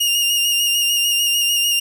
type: tone with vibrato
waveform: sawtooth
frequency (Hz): 2831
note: F7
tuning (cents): +23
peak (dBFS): -12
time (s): 0-1.8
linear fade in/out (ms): 10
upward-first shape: square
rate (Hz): 6.7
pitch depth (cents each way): 24
effects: none